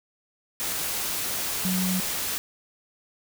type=tone in noise; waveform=sine; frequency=185 Hz; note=F#3; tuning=in tune; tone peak=-24 dBFS; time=1.65-2 s; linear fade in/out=0 ms; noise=white; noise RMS=-29 dBFS; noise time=0.6-2.38 s; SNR=+2 dB; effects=none